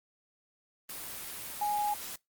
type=tone in noise; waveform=sine; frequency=830.6 Hz; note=G#5; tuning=in tune; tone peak=-28 dBFS; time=1.61-1.94 s; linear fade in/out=5 ms; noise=white; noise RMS=-41 dBFS; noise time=0.89-2.16 s; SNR=+10 dB; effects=noise-tail reverb RT60 0.2 s tail -25 dB re dry + Opus 24 kbps